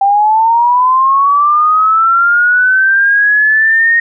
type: linear sweep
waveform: sine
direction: up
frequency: 784 to 1864.7 Hz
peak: -6 dBFS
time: 0.01-4 s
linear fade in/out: 5 ms
effects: none